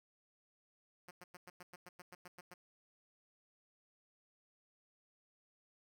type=tone bursts; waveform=5% pulse; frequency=179.3 Hz; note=F3; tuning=46 cents sharp; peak=-40 dBFS; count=12; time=1.08-2.54 s; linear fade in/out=5 ms; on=30 ms; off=100 ms; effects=none